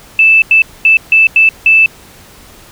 sine tone bursts at uneven times, 2637 Hz, E7, in tune, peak -3 dBFS, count 6, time 0.19-0.42 / 0.51-0.62 / 0.85-0.97 / 1.12-1.27 / 1.36-1.49 / 1.66-1.86 s, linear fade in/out 2 ms, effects pink hiss -38 dBFS RMS until 2.71 s

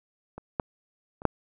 clicks, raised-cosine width 1 ms, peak -25 / -12 / -28 / -6 dBFS, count 4, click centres 0.38 / 0.598 / 1.219 / 1.253 s, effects none

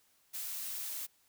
blue noise, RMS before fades -40 dBFS, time 0.33-1.07 s, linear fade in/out 20 ms, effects white hiss -70 dBFS RMS until 1.28 s

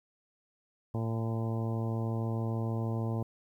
harmonic tone with a mistuned harmonic, 113.4 Hz, A#2, 47 cents flat, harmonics 1 / 2 / 3 / 4 / 5 / 6 / 7 / 8 / 9, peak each -31 / -37 / -41 / -43 / -45 / -47 / -48 / -49 / -50 dBFS, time 0.94-3.23 s, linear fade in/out 5 ms, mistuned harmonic 8, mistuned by -24 cents, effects 11-bit

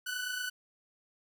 sawtooth tone pair together, 1483 / 1511.5 Hz, F#6 / F#6, +4 / +36 cents, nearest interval unison, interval 32 cents, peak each -32 / -36 dBFS, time 0.06-0.5 s, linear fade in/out 10 ms, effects none

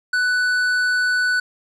sine tone with tanh clipping, 1489 Hz, F#6, 11 cents sharp, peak -18 dBFS, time 0.13-1.4 s, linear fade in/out 5 ms, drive 10 dB, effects none

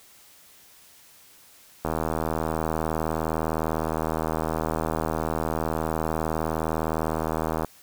click train, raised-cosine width 1 ms, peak -12 dBFS, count 463, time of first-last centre 1.85-7.647 s, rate 79.7 Hz, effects white hiss -53 dBFS RMS until 7.82 s

